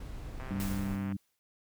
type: noise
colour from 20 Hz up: brown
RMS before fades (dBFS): -41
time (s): 0-0.96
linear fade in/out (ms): 5
type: click train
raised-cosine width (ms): 0.5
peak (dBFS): -31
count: 95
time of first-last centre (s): 0.4-1.123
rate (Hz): 130
type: harmonic tone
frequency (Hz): 98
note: G2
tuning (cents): 0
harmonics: 1 / 2 / 3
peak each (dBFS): -38 / -33 / -42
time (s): 0.5-1.17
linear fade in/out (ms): 10
type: noise with exponential decay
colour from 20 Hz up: white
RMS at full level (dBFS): -41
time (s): 0.6-1.39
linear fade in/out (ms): 0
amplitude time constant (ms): 170
effects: none